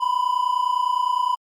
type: tone pair together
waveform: triangle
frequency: 981 / 1010.9 Hz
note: B5 / B5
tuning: -12 / +40 cents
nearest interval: minor second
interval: 52 cents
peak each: -20 dBFS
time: 0-1.36 s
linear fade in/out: 20 ms
effects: Opus 48 kbps